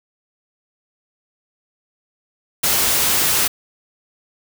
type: noise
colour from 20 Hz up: white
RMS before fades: -17 dBFS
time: 2.63-3.48 s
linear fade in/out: 10 ms
effects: none